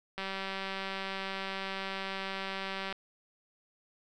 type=click train; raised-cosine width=0.3 ms; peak=-21 dBFS; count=531; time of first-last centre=0.18-2.926 s; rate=193 Hz; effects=none